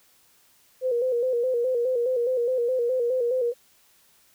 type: tone with vibrato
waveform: sine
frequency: 493.9 Hz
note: B4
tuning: in tune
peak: -21 dBFS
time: 0.81-3.54 s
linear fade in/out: 50 ms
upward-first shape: square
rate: 4.8 Hz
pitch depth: 68 cents each way
effects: white hiss -60 dBFS RMS until 4.34 s